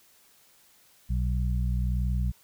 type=harmonic tone; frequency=61.4 Hz; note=B1; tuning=9 cents flat; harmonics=1 / 2 / 3; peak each=-25 / -31 / -35 dBFS; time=1.09-2.32 s; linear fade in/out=20 ms; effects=white hiss -60 dBFS RMS until 2.43 s